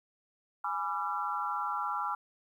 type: chord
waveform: sine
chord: G# diminished seventh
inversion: none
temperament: equal with one note detuned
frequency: 830.6 / 987.8 / 1174.7 / 1361.1 Hz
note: G#5 / B5 / D6 / F6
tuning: 0 / 0 / 0 / -45 cents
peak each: -37 / -37 / -37 / -35 dBFS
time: 0.64-2.15 s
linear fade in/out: 5 ms
effects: 11-bit